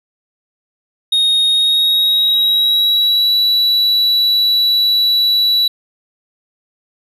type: tone with pitch glide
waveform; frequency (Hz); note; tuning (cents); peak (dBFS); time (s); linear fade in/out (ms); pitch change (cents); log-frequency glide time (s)
triangle; 3726 to 3934; A#7 to B7; -2 to -7; -9; 1.12-5.68; 5; +95; 1.49-3.34
effects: none